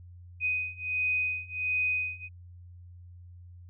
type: beating tone pair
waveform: sine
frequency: 2499 / 2500.4 Hz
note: D#7 / D#7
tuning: +7 / +8 cents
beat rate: 1.4 Hz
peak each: -31 / -30 dBFS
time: 0.4-2.29 s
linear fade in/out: 50 ms
effects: added 88 Hz sine -46 dBFS peak until 3.69 s